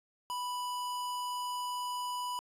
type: tone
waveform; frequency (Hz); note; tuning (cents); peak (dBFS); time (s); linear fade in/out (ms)
square; 987.8; B5; 0; -35; 0.3-2.39; 0
effects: resampled to 32000 Hz + 12-bit